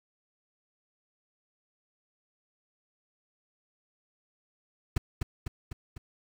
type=noise with echo; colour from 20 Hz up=brown; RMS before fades=-25 dBFS; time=4.96-4.98 s; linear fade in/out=5 ms; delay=250 ms; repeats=4; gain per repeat=-4 dB; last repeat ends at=5.98 s; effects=none